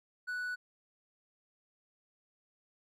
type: tone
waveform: triangle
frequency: 1480 Hz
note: F#6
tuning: in tune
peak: -33 dBFS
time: 0.27-0.56 s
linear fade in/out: 20 ms
effects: none